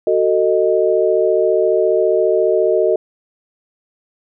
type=chord; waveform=sine; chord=D# diminished; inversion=first; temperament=just; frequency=373.4 / 448 / 622.3 Hz; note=F#4 / A4 / D#5; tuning=+16 / +31 / 0 cents; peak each=-16 dBFS; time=0.07-2.96 s; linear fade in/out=2 ms; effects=none